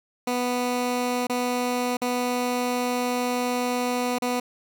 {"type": "tone with dropouts", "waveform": "15% pulse", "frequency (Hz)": 246.9, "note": "B3", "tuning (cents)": 0, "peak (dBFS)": -17, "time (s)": [0.27, 4.4], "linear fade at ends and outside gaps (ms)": 5, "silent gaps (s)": [[1.27, 1.296], [1.97, 2.016], [4.185, 4.22]], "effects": []}